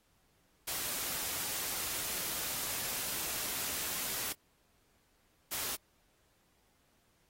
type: noise bursts at uneven times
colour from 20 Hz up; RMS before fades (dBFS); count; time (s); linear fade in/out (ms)
white; -37; 2; 0.67-4.33 / 5.51-5.76; 10
effects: pink hiss -72 dBFS RMS until 7.29 s + AAC 48 kbps